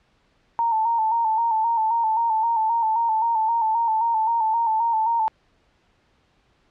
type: tone with vibrato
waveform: sine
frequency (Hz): 903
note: A5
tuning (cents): +45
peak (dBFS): -18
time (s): 0.59-5.28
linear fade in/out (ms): 0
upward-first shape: square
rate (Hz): 3.8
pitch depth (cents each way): 48
effects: pink hiss -63 dBFS RMS until 6.7 s + low-pass 4000 Hz 12 dB/octave